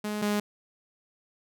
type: tone pair in turn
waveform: sawtooth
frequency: 210 / 207.5 Hz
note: G#3 / G#3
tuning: +19 / -1 cents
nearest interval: unison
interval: 20 cents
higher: first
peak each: -26 / -21 dBFS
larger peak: second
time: 0.04-0.22 / 0.22-0.4 s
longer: neither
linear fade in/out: 5 ms
effects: none